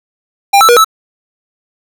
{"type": "tone with pitch steps", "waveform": "square", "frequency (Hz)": [798, 1320, 479.4, 1306], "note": ["G5", "E6", "A#4", "E6"], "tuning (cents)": [31, 2, 48, -17], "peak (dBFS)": -4, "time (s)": [0.53, 0.846], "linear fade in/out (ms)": 10, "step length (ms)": 79, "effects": []}